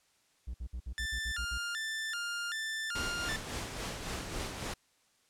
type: tone bursts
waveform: triangle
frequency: 60.5 Hz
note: B1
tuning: 35 cents flat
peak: -34 dBFS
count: 9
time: 0.47-1.582 s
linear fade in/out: 10 ms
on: 72 ms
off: 58 ms
type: tone with vibrato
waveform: sawtooth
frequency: 1578 Hz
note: G6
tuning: 11 cents sharp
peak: -31 dBFS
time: 0.98-3.36 s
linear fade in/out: 0 ms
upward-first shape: square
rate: 1.3 Hz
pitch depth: 200 cents each way
type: noise with tremolo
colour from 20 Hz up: pink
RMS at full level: -37 dBFS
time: 2.95-4.74 s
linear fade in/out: 5 ms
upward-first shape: sine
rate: 3.6 Hz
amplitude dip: 45%
effects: white hiss -70 dBFS RMS until 5.29 s + low-pass 9000 Hz 12 dB/octave